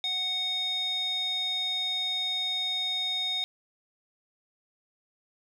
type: tone with band-pass filter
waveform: square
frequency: 740 Hz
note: F#5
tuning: in tune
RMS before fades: -30 dBFS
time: 0.04-3.44 s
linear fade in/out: 0 ms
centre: 3500 Hz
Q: 9.8
effects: none